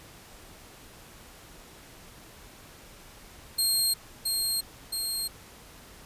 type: tone with echo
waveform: 20% pulse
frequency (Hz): 4216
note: C8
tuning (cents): +12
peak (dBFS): -17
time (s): 3.58-3.94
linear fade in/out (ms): 10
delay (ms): 670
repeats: 2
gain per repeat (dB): -3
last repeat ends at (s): 5.28
effects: pink hiss -50 dBFS RMS until 6.05 s + resampled to 32000 Hz